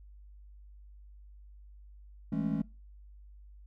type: chord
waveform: triangle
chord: A major seventh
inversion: second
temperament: just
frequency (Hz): 165 / 206.2 / 220 / 275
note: E3 / G#3 / A3 / C#4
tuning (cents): +2 / -12 / 0 / -14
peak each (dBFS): -33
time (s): 2.32-2.62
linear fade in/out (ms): 5
effects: noise-tail reverb RT60 0.3 s tail -23 dB re dry + added 50 Hz sine -50 dBFS peak until 3.66 s